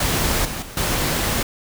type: noise with level steps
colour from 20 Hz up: pink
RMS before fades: -20 / -28 / -36 / -21 dBFS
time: 0-1.43 s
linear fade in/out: 5 ms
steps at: 0.45 / 0.62 / 0.77 s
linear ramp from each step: 2 ms
effects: none